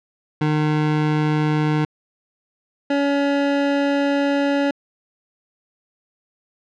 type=tone pair in turn; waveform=25% pulse; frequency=152.4 / 282.3 Hz; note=D#3 / C#4; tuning=-36 / +32 cents; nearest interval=major seventh; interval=1068 cents; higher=second; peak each=-13 dBFS; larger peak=neither; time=0.41-1.85 / 2.9-4.71 s; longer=second; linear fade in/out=5 ms; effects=low-pass 3000 Hz 12 dB/octave